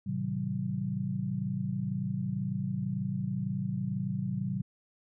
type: chord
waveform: sine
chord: A diminished seventh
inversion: none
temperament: just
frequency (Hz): 110 / 132 / 158.4 / 190.08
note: A2 / C3 / Eb3 / Gb3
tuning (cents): 0 / +16 / +31 / +47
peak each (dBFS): -38 / -35 / -38 / -33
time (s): 0.06-4.62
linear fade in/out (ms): 10
effects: none